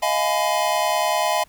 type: chord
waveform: square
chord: F half-diminished seventh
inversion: third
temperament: just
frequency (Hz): 628.6 / 698.5 / 838.1 / 1005.8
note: Eb5 / F5 / Ab5 / Cb6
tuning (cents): +18 / 0 / +16 / +31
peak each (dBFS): -25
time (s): 0.02-1.44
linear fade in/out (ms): 10
effects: pink hiss -55 dBFS RMS until 1.48 s